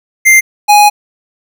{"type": "tone pair in turn", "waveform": "square", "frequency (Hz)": [2093, 830.6], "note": ["C7", "G#5"], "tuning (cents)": [0, 0], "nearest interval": "octave + major third", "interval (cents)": 1600, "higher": "first", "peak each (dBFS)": -3, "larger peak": "neither", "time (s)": [[0.25, 0.41], [0.68, 0.9]], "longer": "second", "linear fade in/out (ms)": 20, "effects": []}